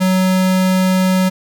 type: tone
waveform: square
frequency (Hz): 186.3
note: F#3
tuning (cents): +12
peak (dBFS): -12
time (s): 0-1.3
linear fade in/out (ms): 20
effects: none